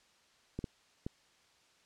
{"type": "clicks", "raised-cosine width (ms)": 3, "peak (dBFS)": -24, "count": 3, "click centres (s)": [0.59, 0.642, 1.065], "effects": ["white hiss -67 dBFS RMS until 1.85 s", "low-pass 6000 Hz 12 dB/octave"]}